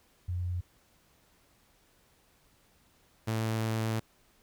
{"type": "tone pair in turn", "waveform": ["sine", "sawtooth"], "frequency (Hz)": [89, 111.38], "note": ["F2", "A2"], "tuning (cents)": [33, 22], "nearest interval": "major third", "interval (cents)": 389, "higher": "second", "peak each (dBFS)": [-30, -25], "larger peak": "second", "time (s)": [[0.28, 0.61], [3.27, 4]], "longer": "second", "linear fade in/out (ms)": 10, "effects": ["pink hiss -66 dBFS RMS until 4.42 s"]}